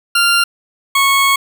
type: tone pair in turn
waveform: 20% pulse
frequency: 1391 / 1101.1 Hz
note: F6 / C#6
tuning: -7 / -12 cents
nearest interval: major third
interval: 405 cents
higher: first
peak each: -5 dBFS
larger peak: neither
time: 0.15-0.44 / 0.95-1.36 s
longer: second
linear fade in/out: 5 ms
effects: none